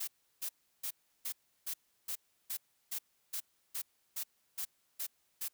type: noise bursts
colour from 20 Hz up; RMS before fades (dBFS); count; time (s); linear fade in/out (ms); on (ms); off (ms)
blue; -38; 14; 0-5.484; 10; 76; 340
effects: white hiss -75 dBFS RMS until 5.53 s